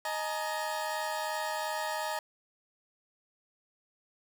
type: chord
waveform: 30% pulse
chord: D# suspended fourth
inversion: none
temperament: equal with one note detuned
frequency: 622.3 / 849.5 / 932.3 Hz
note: D#5 / G#5 / A#5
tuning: 0 / +39 / 0 cents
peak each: -34 dBFS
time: 0.05-2.19 s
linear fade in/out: 2 ms
effects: none